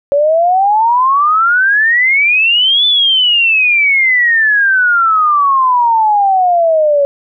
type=exponential two-way sweep; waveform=sine; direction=up then down; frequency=558 to 3520 to 558 Hz; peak=-7 dBFS; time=0.12-7.05 s; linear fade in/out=0 ms; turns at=2.86 s; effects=none